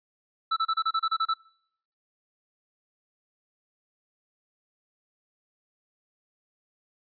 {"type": "tone bursts", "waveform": "square", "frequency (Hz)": 1318.5, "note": "E6", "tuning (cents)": 0, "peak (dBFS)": -23, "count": 10, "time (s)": [0.51, 1.34], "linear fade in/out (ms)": 10, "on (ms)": 56, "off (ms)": 30, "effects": ["noise-tail reverb RT60 0.7 s tail -24 dB re dry", "resampled to 11025 Hz"]}